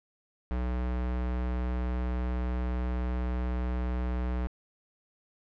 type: tone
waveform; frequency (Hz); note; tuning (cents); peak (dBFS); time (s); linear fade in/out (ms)
square; 61.74; B1; 0; -29; 0.51-4.47; 0
effects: low-pass 2000 Hz 12 dB/octave